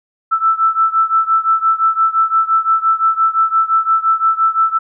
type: beating tone pair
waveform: sine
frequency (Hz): 1321 / 1326.8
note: E6 / E6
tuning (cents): +3 / +11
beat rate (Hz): 5.8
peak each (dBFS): -13 / -15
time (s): 0.31-4.79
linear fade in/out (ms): 20
effects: none